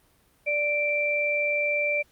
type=tone pair together; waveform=sine; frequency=587.3 / 2349 Hz; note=D5 / D7; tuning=0 / 0 cents; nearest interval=2 octaves; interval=2400 cents; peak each=-27 / -24 dBFS; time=0.46-2.03 s; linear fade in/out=20 ms; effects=pink hiss -63 dBFS RMS until 2.11 s + Opus 32 kbps